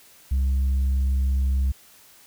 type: tone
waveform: sine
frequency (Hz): 66.6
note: C2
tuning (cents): +31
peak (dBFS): -16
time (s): 0.31-1.72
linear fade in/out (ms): 10
effects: tanh soft clip ceiling -18 dBFS + white hiss -52 dBFS RMS until 2.26 s